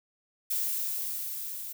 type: noise with level ramp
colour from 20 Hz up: violet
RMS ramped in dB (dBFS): -29 to -39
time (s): 0.5-1.73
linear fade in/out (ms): 10
effects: none